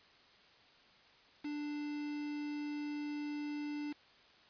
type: tone with quantisation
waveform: triangle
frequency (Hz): 294.8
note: D4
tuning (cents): +7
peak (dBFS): -36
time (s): 1.44-3.93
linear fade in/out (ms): 10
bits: 8
effects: white hiss -63 dBFS RMS until 4.49 s + resampled to 11025 Hz